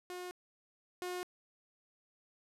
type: tone pair in turn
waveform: sawtooth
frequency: 360 / 360 Hz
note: F#4 / F#4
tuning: -47 / -47 cents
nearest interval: unison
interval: 0 cents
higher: neither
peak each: -38 / -34 dBFS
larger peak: second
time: 0.1-0.31 / 1.02-1.23 s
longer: neither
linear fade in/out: 0 ms
effects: resampled to 32000 Hz